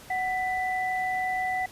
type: tone pair together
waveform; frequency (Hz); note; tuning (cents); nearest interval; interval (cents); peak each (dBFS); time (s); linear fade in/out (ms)
sine; 744.3 / 1987; F#5 / B6; +10 / +10; octave + perfect fourth; 1700; -27 / -30; 0.1-1.66; 5
effects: pink hiss -48 dBFS RMS until 1.71 s + resampled to 32000 Hz